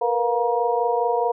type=tone cluster; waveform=sine; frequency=463.3 / 488 / 708 / 950 Hz; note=A#4 / B4 / F5 / A#5; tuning=-11 / -21 / +23 / +33 cents; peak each=-24 dBFS; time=0.01-1.32 s; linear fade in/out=10 ms; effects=none